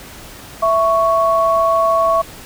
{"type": "tone pair together", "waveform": "sine", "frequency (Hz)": [661, 1111.7], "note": ["E5", "C#6"], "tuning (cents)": [5, 5], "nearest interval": "major sixth", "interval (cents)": 900, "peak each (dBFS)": -14, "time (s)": [0.62, 2.22], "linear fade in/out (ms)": 10, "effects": ["pink hiss -36 dBFS RMS until 2.45 s"]}